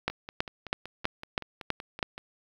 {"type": "two click trains", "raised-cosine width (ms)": 0.3, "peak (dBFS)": [-23, -10], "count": [12, 7], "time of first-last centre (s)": [[0.1, 2.179], [0.08, 2.028]], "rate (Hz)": [5.29, 3.08], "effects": ["8-bit"]}